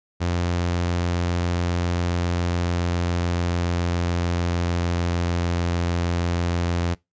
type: tone with pitch glide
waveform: sawtooth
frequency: 87.31 to 86.46 Hz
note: F2 to F2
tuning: 0 to -17 cents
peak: -17 dBFS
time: 0.2-6.95 s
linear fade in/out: 20 ms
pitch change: -17 cents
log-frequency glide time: 2.01-5.8 s
effects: noise-tail reverb RT60 0.2 s tail -23 dB re dry + resampled to 16000 Hz